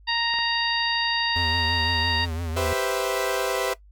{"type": "harmonic tone", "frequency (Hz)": 932.3, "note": "A#5", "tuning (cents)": 0, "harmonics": [1, 2, 3, 4, 5], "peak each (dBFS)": [-28, -28, -28, -28, -28], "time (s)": [0.07, 2.26], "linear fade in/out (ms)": 20}
{"type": "clicks", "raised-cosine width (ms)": 0.5, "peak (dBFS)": -24, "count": 2, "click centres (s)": [0.34, 0.387]}
{"type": "tone with vibrato", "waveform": "square", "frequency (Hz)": 83, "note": "E2", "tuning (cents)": 12, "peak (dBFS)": -28, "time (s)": [1.36, 2.73], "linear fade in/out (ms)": 0, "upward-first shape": "triangle", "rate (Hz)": 5.9, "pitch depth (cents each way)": 100}
{"type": "chord", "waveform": "sawtooth", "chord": "C major seventh", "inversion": "second", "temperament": "equal", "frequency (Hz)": [392, 493.9, 523.3, 659.3], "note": ["G4", "B4", "C5", "E5"], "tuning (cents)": [0, 0, 0, 0], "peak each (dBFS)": -25, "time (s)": [2.56, 3.74], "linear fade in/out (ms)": 10}
{"effects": ["noise-tail reverb RT60 0.1 s tail -17 dB re dry", "added 50 Hz sine -48 dBFS peak until 3.91 s"]}